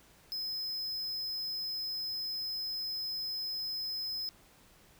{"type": "tone", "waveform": "square", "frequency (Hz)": 5100, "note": "D#8", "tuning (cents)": 42, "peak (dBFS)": -35, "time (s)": [0.32, 4.29], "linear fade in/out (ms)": 0, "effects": ["pink hiss -61 dBFS RMS until 4.99 s"]}